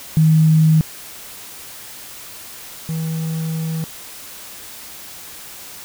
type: tone pair in turn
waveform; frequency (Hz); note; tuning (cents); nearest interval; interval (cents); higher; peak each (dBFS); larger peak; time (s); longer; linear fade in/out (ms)
sine / triangle; 157.9 / 160.85; D#3 / E3; +26 / -42; unison; 32; second; -9 / -18; first; 0.17-0.81 / 2.89-3.84; second; 0
effects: white hiss -36 dBFS RMS until 5.84 s